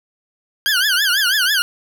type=tone with vibrato; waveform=20% pulse; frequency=1568 Hz; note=G6; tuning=in tune; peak=-9 dBFS; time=0.66-1.62 s; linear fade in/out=0 ms; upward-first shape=triangle; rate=6.1 Hz; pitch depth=210 cents each way; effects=none